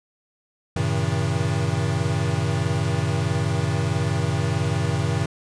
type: tone cluster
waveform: square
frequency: 94.6 / 113 / 134.5 / 159.2 Hz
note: F#2 / A2 / C3 / D#3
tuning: +39 / +47 / +48 / +40 cents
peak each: -27 dBFS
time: 0.76-5.26 s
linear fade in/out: 5 ms
effects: resampled to 22050 Hz